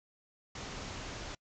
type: low-pass noise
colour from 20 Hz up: pink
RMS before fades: -43 dBFS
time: 0.55-1.35 s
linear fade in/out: 5 ms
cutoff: 7300 Hz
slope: 96 dB/octave
effects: noise-tail reverb RT60 0.1 s tail -26 dB re dry